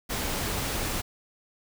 pink noise, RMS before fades -30 dBFS, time 0.09-1.02 s, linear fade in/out 20 ms, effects none

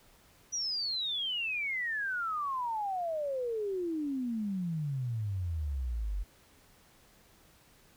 sine exponential sweep, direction down, 5920 to 45.14 Hz, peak -31 dBFS, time 0.52-6.24 s, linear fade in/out 20 ms, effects pink hiss -62 dBFS RMS until 7.96 s

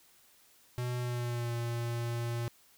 square tone with pitch glide, 123.3 to 118 Hz, B2 to A#2, -2 to +22 cents, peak -33 dBFS, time 0.78-2.48 s, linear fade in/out 0 ms, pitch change -76 cents, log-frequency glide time 0.99-1.54 s, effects white hiss -63 dBFS RMS until 2.77 s

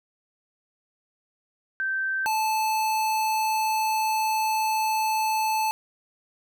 sine / square tone pair in turn, 1555 / 872.7 Hz, G6 / A5, -14 / -14 cents, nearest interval minor seventh, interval 1000 cents, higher first, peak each -24 / -23 dBFS, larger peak second, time 1.8-2.26 / 2.26-5.71 s, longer second, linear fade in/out 0 ms, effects none

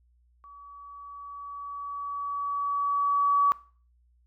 sine tone with level ramp, 1139 Hz, C#6, 47 cents sharp, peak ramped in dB -46 to -18 dBFS, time 0.44-3.52 s, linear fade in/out 0 ms, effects noise-tail reverb RT60 0.4 s tail -19 dB re dry + added 60 Hz sine -61 dBFS peak until 4.26 s

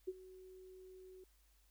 sine tone with ADSR envelope, 372.6 Hz, F#4, 12 cents sharp, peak -36 dBFS, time 0.07-1.24 s, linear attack 15 ms, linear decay 37 ms, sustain -18 dB, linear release 3 ms, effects added 50 Hz sine -69 dBFS peak until 1.7 s + white hiss -75 dBFS RMS until 1.7 s

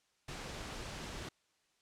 pink noise, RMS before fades -44 dBFS, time 0.28-1.29 s, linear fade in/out 5 ms, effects white hiss -75 dBFS RMS until 1.81 s + low-pass 7000 Hz 12 dB/octave

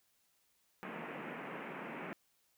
pink band-pass noise, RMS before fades -45 dBFS, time 0.83-2.13 s, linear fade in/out 0 ms, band 160 to 2600 Hz, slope 48 dB/octave, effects white hiss -75 dBFS RMS until 2.57 s

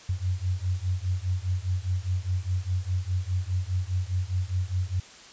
sine beating tone pair, 89.4 / 94.3 Hz, F2 / F#2, +41 / +33 cents, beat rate 4.9 Hz, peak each -28 dBFS, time 0.09-5 s, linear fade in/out 5 ms, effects white hiss -48 dBFS RMS until 5.32 s + resampled to 16000 Hz

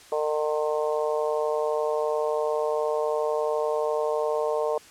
harmonic tone, 151.9 Hz, D#3, 41 cents flat, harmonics 3 / 4 / 5 / 6 / 7, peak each -26 / -27 / -35 / -34 / -35 dBFS, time 0.12-4.78 s, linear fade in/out 2 ms, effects white hiss -50 dBFS RMS until 4.9 s + low-pass 9000 Hz 12 dB/octave

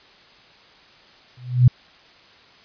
sine tone with exponential growth, 124.6 Hz, B2, 16 cents sharp, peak -5 dBFS, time 1.37-1.68 s, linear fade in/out 5 ms, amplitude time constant 67 ms, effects white hiss -50 dBFS RMS until 2.64 s + resampled to 11025 Hz

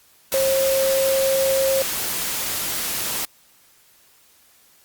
sine tone in noise, 537 Hz, C5, 45 cents sharp, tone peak -17 dBFS, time 0.34-1.82 s, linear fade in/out 0 ms, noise white, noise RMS -25 dBFS, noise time 0.32-3.25 s, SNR +5 dB, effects white hiss -55 dBFS RMS until 4.84 s + Opus 48 kbps

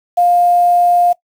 sine tone with quantisation, 704 Hz, F5, 14 cents sharp, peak -8 dBFS, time 0.17-1.13 s, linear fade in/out 10 ms, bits 6, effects noise-tail reverb RT60 0.1 s tail -20 dB re dry

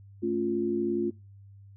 sine chord, A augmented, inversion none, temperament equal, 220 / 277.2 / 349.2 Hz, A3 / C#4 / E#4, 0 / 0 / 0 cents, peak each -32 / -33 / -27 dBFS, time 0.22-1.11 s, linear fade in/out 20 ms, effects noise-tail reverb RT60 0.3 s tail -24 dB re dry + added 99 Hz sine -48 dBFS peak until 1.76 s

